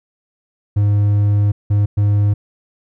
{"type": "tone bursts at uneven times", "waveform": "triangle", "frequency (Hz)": 102.7, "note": "G#2", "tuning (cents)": -19, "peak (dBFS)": -9, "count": 3, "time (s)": [[0.76, 1.52], [1.7, 1.86], [1.97, 2.34]], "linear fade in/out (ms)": 10, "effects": []}